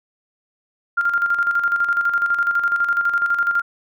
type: tone with tremolo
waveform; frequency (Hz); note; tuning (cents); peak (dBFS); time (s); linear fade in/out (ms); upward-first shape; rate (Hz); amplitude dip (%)
sine; 1396.9; F6; 0; -14; 0.97-3.62; 10; square; 12; 55
effects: none